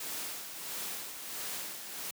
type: noise with tremolo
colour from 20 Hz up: white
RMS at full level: -38 dBFS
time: 0-2.11 s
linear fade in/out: 5 ms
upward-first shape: sine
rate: 1.5 Hz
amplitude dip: 50%
effects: high-pass 150 Hz 12 dB/octave